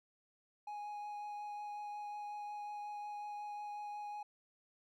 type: tone with vibrato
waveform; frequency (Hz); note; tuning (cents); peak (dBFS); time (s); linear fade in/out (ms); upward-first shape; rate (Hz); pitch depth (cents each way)
triangle; 830.6; G#5; 0; -40; 0.67-4.23; 5; triangle; 5.5; 11
effects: none